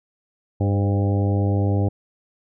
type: harmonic tone with a mistuned harmonic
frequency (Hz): 99.8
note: G2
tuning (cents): +32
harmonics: 1 / 2 / 3 / 4 / 5 / 6 / 7 / 8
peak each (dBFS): -18 / -27 / -27 / -31 / -31 / -35 / -37 / -35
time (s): 0.6-1.89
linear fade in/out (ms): 10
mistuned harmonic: 5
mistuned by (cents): +32
effects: none